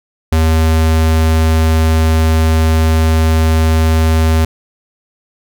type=tone; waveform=square; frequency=80.1 Hz; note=E2; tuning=49 cents flat; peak=-9 dBFS; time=0.32-4.45 s; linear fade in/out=5 ms; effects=none